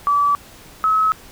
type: tone pair in turn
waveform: sine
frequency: 1152 / 1286.5 Hz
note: D6 / E6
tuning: -34 / -43 cents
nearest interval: major second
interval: 191 cents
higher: second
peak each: -13 dBFS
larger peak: neither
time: 0.07-0.35 / 0.84-1.12 s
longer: neither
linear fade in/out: 0 ms
effects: pink hiss -43 dBFS RMS until 1.31 s